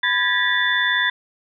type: tone cluster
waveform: sine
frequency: 1003 / 1648 / 1747 / 1937 / 3520 Hz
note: B5 / G#6 / A6 / B6 / A7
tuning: +26 / -14 / -13 / -34 / 0 cents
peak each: -27 / -22 / -25 / -21 / -23 dBFS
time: 0.03-1.1 s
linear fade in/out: 5 ms
effects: none